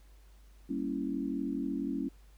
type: chord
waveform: sine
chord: G diminished seventh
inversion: none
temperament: equal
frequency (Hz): 196 / 233.1 / 277.2 / 329.6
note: G3 / Bb3 / Db4 / Fb4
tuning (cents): 0 / 0 / 0 / 0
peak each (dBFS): -39 / -38 / -34 / -39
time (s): 0.69-2.09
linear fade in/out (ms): 10
effects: added 50 Hz sine -54 dBFS peak until 2.37 s + pink hiss -67 dBFS RMS until 2.37 s